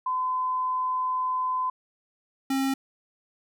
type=tone pair in turn; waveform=sine / square; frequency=1019 / 269.3 Hz; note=C6 / C#4; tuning=-46 / -50 cents; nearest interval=octave + major seventh; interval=2304 cents; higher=first; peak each=-24 dBFS; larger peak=neither; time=0.06-1.7 / 2.5-2.74 s; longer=first; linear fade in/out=5 ms; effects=none